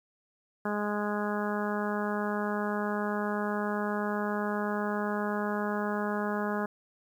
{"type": "harmonic tone", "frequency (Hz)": 207.7, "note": "G#3", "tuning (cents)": 0, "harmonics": [1, 2, 3, 4, 5, 6, 7, 8], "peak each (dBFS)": [-32, -35, -37, -38, -39, -40, -40, -41], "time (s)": [0.65, 6.66], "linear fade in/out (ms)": 5, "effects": ["10-bit"]}